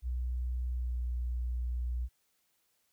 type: tone with pitch glide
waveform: sine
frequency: 61.74 to 60.75 Hz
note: B1 to B1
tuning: 0 to -28 cents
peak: -31 dBFS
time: 0.02-2.09 s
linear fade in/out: 50 ms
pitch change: -28 cents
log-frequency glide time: 0.72-0.97 s
effects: white hiss -75 dBFS RMS until 2.92 s